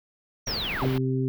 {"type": "linear sweep", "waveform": "sine", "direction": "down", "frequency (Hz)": [5920, 132.8], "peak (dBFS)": -28, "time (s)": [0.46, 0.88], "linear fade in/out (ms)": 20}
{"type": "band-stop noise", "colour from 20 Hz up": "pink", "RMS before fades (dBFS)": -34, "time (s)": [0.47, 0.98], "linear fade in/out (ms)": 2, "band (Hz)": [4000, 16000], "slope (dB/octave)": 24}
{"type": "harmonic tone", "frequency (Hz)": 130.81, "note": "C3", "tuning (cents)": 0, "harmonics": [1, 2, 3], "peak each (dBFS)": [-25, -28, -30], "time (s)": [0.82, 1.28], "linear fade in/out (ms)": 0}
{"effects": []}